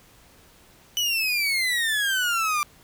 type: exponential sweep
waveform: 30% pulse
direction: down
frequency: 2996 to 1174.7 Hz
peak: -19 dBFS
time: 0.97-2.63 s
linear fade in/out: 0 ms
effects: pink hiss -54 dBFS RMS until 2.83 s